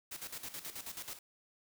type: noise with tremolo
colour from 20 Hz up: white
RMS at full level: -43 dBFS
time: 0.11-1.19 s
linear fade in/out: 10 ms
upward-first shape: square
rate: 9.3 Hz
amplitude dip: 70%
effects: none